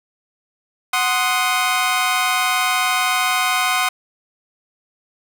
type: chord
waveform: 20% pulse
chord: C diminished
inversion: second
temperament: equal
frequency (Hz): 740 / 1046.5 / 1244.5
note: Gb5 / C6 / Eb6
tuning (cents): 0 / 0 / 0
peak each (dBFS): -16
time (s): 0.93-3.89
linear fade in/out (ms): 5
effects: none